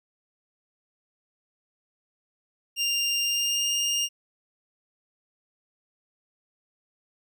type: tone with pitch glide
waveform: 25% pulse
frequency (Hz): 2794 to 2823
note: F7 to F7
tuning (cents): 0 to +18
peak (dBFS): -20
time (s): 2.76-4.09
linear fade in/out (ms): 50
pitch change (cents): +18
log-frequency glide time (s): 3.21-3.72
effects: none